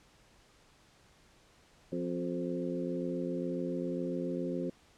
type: harmonic tone with a mistuned harmonic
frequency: 87.31 Hz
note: F2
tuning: in tune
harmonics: 2 / 3 / 4 / 5 / 6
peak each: -38 / -37 / -38 / -43 / -40 dBFS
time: 1.92-4.7 s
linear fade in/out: 5 ms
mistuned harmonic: 4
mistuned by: +26 cents
effects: pink hiss -63 dBFS RMS until 4.97 s + low-pass 8000 Hz 12 dB/octave